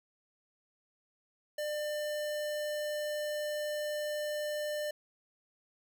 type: tone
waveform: square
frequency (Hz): 598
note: D5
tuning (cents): +31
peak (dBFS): -34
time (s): 1.58-4.91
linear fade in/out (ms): 5
effects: none